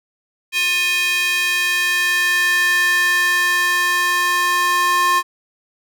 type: tone with high-pass filter sweep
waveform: square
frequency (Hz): 355.5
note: F4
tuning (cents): +31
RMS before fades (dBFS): -17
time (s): 0.52-5.23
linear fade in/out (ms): 50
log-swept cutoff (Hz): 2500 to 1200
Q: 3.5
effects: none